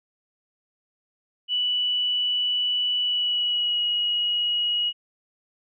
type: tone with pitch glide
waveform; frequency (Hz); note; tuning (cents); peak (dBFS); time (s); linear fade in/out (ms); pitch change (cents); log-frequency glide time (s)
sine; 2960 to 2901; F#7 to F#7; 0 to -35; -21; 1.48-4.93; 50; -35; 3-3.84
effects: none